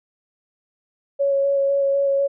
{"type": "tone with vibrato", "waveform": "sine", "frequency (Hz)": 555, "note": "C#5", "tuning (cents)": 2, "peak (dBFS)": -16, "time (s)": [1.19, 2.28], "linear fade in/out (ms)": 20, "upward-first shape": "square", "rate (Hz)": 4, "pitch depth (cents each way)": 10, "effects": []}